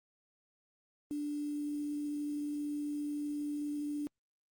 sine tone with quantisation, 293.7 Hz, D4, in tune, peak -34 dBFS, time 1.11-4.07 s, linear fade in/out 0 ms, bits 9, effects Opus 32 kbps

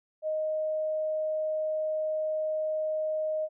sine tone, 622.3 Hz, D#5, in tune, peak -27 dBFS, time 0.22-3.49 s, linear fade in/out 50 ms, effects none

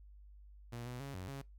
sawtooth tone with pitch steps, 119 / 123.4 / 138.6 / 92.4 / 137.6 Hz, A#2 / B2 / C#3 / F#2 / C#3, +36 / -1 / 0 / -2 / -12 cents, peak -39 dBFS, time 0.72-1.42 s, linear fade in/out 10 ms, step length 140 ms, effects noise-tail reverb RT60 0.2 s tail -22 dB re dry + added 50 Hz sine -54 dBFS peak until 1.58 s

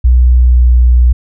sine tone with pitch glide, 61.74 to 60.93 Hz, B1 to B1, 0 to -23 cents, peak -3 dBFS, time 0.04-1.13 s, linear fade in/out 10 ms, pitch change -23 cents, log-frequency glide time 0.37-0.76 s, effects none

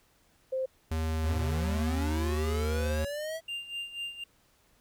sine tone, 523 Hz, C5, 1 cent flat, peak -28 dBFS, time 0.52-0.66 s, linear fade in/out 10 ms
square tone with pitch glide, 79.8 to 76.86 Hz, D#2 to D#2, +44 to -21 cents, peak -29 dBFS, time 0.91-3.05 s, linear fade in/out 5 ms, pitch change -65 cents, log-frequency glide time 1.04-2.74 s
square linear sweep, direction up, 63.8 to 659.3 Hz, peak -34 dBFS, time 1.22-3.41 s, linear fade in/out 50 ms
triangle tone with tremolo, 2794 Hz, F7, in tune, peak -31 dBFS, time 3.48-4.24 s, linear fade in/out 5 ms, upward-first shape sine, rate 4.1 Hz, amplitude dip 75%
effects pink hiss -66 dBFS RMS until 4.8 s

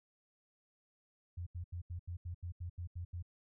sine tone bursts, 87.31 Hz, F2, in tune, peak -39 dBFS, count 11, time 1.37-3.226 s, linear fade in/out 10 ms, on 96 ms, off 80 ms, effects none

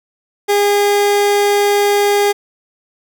30% pulse tone, 407.8 Hz, G#4, 32 cents flat, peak -8 dBFS, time 0.48-2.33 s, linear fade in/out 20 ms, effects none

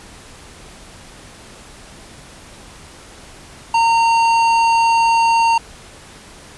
sine tone with tanh clipping, 918 Hz, A#5, 27 cents flat, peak -13 dBFS, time 3.74-5.58 s, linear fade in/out 5 ms, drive 14 dB, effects pink hiss -40 dBFS RMS until 6.57 s + resampled to 24000 Hz

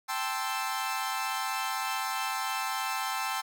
sawtooth chord, A minor seventh, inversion third, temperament equal, 784 / 880 / 1046.5 / 1318.5 Hz, G5 / A5 / C6 / E6, 0 / 0 / 0 / 0 cents, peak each -32 dBFS, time 0.08-3.42 s, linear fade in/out 20 ms, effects none

